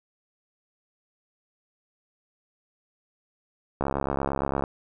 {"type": "click train", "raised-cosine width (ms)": 1, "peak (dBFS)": -12, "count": 58, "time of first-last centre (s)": [3.81, 4.638], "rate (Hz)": 68.8, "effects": []}